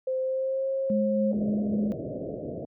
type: tone with pitch glide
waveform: sine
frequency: 520 to 536.8 Hz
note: C5 to C5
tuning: -11 to +44 cents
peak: -25 dBFS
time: 0.07-1.32 s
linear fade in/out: 5 ms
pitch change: +55 cents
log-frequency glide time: 0.2-0.68 s
type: tone with tremolo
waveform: sine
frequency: 209.7 Hz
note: G#3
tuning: 17 cents sharp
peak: -23 dBFS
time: 0.9-1.92 s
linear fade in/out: 0 ms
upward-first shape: sine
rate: 3.6 Hz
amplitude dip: 25%
type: low-pass noise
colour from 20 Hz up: white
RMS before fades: -34 dBFS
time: 1.33-2.65 s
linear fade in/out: 2 ms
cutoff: 640 Hz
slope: 96 dB/octave
effects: high-pass 100 Hz 12 dB/octave